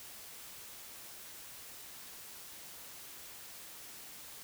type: silence
effects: white hiss -50 dBFS RMS until 4.43 s